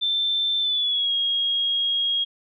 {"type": "tone with pitch glide", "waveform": "sine", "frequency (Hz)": [3552, 3276], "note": ["A7", "G#7"], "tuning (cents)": [16, -24], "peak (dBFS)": -20, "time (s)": [0.01, 2.25], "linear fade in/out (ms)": 20, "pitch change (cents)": -140, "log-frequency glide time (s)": [0.6, 1.13], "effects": []}